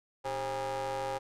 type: ring-modulated tone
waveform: 35% pulse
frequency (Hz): 139.2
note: C#3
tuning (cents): +8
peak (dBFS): -28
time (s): 0.24-1.19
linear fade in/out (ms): 20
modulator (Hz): 673
effects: low-pass 10000 Hz 12 dB/octave